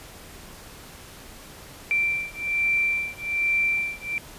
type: beating tone pair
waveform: sine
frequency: 2349 / 2350.2 Hz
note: D7 / D7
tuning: 0 / +1 cents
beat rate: 1.2 Hz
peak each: -25 dBFS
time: 1.91-4.18 s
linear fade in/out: 0 ms
effects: pink hiss -44 dBFS RMS until 4.38 s + resampled to 32000 Hz